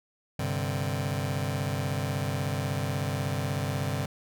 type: chord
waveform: sawtooth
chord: G suspended fourth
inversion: none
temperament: just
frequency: 98 / 130.67 / 147 Hz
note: G2 / C3 / D3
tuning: 0 / -2 / +2 cents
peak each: -28 dBFS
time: 0.39-4.06 s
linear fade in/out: 5 ms
effects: none